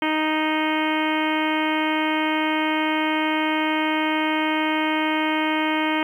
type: harmonic tone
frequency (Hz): 311.1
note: D#4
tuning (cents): 0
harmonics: 1 / 2 / 3 / 4 / 5 / 6 / 7 / 8 / 9 / 10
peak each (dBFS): -23 / -30 / -26 / -32 / -32 / -32 / -29 / -33 / -37 / -33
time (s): 0.02-6.03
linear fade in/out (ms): 2
effects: 9-bit